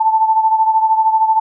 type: beating tone pair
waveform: sine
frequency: 880 / 893 Hz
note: A5 / A5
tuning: 0 / +25 cents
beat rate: 13 Hz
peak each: -11 / -17 dBFS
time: 0-1.4 s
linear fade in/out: 10 ms
effects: none